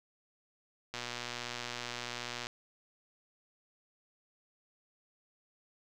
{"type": "click train", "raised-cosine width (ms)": 0.2, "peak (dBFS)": -21, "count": 186, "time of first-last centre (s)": [0.94, 2.469], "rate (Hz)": 121, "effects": []}